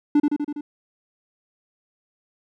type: tone with echo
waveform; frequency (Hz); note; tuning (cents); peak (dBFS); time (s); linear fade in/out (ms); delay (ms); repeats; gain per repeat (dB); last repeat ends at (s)
triangle; 293.7; D4; 0; -11; 0.15-0.2; 5; 82; 5; -3; 0.61
effects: none